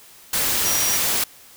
sine tone in noise, 5750 Hz, F8, 50 cents sharp, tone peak -23 dBFS, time 0.65-0.97 s, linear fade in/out 5 ms, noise white, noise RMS -21 dBFS, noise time 0.33-1.24 s, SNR -5 dB, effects white hiss -47 dBFS RMS until 1.56 s

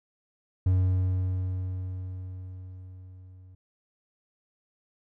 triangle tone with level ramp, 92.5 Hz, F#2, in tune, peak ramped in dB -17 to -46 dBFS, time 0.66-3.55 s, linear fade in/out 5 ms, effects none

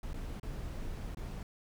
brown noise with dropouts, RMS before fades -40 dBFS, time 0.03-1.43 s, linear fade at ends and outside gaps 2 ms, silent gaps 0.133-0.141 / 0.398-0.43 / 1.148-1.17 s, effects none

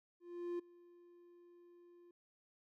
triangle tone with ADSR envelope, 348.8 Hz, F4, 2 cents flat, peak -35 dBFS, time 0.2-2.11 s, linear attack 390 ms, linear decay 9 ms, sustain -23 dB, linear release 3 ms, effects none

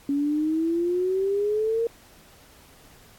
sine exponential sweep, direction up, 278.8 to 466.2 Hz, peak -21 dBFS, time 0.09-1.87 s, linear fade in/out 2 ms, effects pink hiss -53 dBFS RMS until 3.18 s + AAC 64 kbps

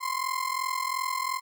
35% pulse ring-modulated tone, 1046.5 Hz, C6, in tune, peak -23 dBFS, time 0-1.41 s, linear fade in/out 50 ms, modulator 21.4 Hz, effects none

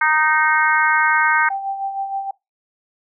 harmonic tone, 309.6 Hz, D#4, 9 cents flat, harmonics 3 / 4 / 5 / 6 / 7, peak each -19 / -21 / -17 / -23 / -22 dBFS, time 0.01-1.49 s, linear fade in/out 5 ms
sine tone with tremolo, 784 Hz, G5, in tune, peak -19 dBFS, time 1.5-2.31 s, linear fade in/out 5 ms, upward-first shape sine, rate 6.4 Hz, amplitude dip 55%
effects noise-tail reverb RT60 0.2 s tail -22 dB re dry

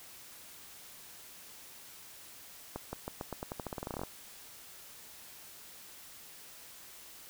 accelerating click train, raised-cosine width 1 ms, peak -23 dBFS, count 19, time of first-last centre 2.76-4.035 s, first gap 170 ms, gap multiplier 0.88, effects white hiss -52 dBFS RMS until 7.29 s

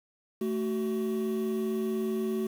triangle tone pair together, 220.6 / 375.7 Hz, A3 / F#4, +5 / +26 cents, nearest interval major sixth, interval 921 cents, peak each -28 dBFS, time 0.41-2.47 s, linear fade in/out 5 ms, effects tanh soft clip ceiling -18 dBFS + 8-bit

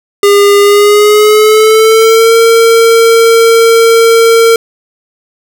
square tone with pitch glide, 404.9 to 457.1 Hz, G#4 to A#4, -44 to -34 cents, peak -3 dBFS, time 0.23-4.56 s, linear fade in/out 2 ms, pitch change +210 cents, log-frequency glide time 0.6-2.35 s, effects none

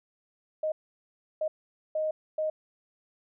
sine tone bursts at uneven times, 622.3 Hz, D#5, in tune, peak -26 dBFS, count 4, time 0.63-0.72 / 1.41-1.48 / 1.95-2.11 / 2.38-2.5 s, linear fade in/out 5 ms, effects none

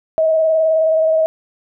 sine tone with vibrato, 638 Hz, D#5, 43 cents sharp, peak -11 dBFS, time 0.18-1.26 s, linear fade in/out 0 ms, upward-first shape square, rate 19 Hz, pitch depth 20 cents each way, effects none

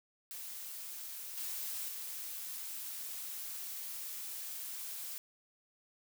blue noise with level steps, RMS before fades -45 / -40 / -43 dBFS, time 0.31-5.18 s, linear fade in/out 0 ms, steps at 1.37 / 1.88 s, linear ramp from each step 5 ms, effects none

